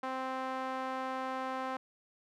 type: tone with band-pass filter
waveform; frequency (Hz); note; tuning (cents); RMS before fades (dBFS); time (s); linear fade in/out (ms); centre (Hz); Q
sawtooth; 261.2; C4; -3; -37; 0.03-1.77; 5; 1000; 1.4
effects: none